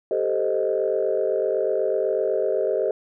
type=chord; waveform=sine; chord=A half-diminished seventh; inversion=third; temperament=equal with one note detuned; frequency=392 / 440 / 520.8 / 622.3 Hz; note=G4 / A4 / C5 / Eb5; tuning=0 / 0 / -8 / 0 cents; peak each=-25 dBFS; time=0.11-2.91 s; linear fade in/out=2 ms; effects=tanh soft clip ceiling -11 dBFS